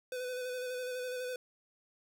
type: tone with vibrato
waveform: square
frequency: 502 Hz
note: B4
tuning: 28 cents sharp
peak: -37 dBFS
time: 0.12-1.36 s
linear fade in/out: 2 ms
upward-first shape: square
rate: 12 Hz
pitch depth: 21 cents each way
effects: none